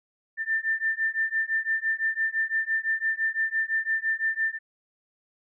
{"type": "beating tone pair", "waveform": "sine", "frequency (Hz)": [1784, 1789.9], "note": ["A6", "A6"], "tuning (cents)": [23, 29], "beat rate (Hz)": 5.9, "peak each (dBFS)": -27, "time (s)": [0.37, 4.59], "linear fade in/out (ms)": 50, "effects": []}